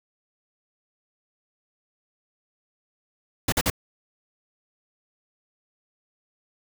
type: noise bursts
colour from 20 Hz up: pink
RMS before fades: -22 dBFS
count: 3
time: 3.48-3.701 s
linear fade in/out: 5 ms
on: 43 ms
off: 46 ms
effects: none